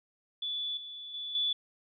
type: tone with level steps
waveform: sine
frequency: 3455 Hz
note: A7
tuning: 32 cents flat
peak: -32 / -41 / -36 / -27 dBFS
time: 0.42-1.53 s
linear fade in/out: 5 ms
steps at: 0.77 / 1.14 / 1.35 s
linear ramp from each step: 2 ms
effects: none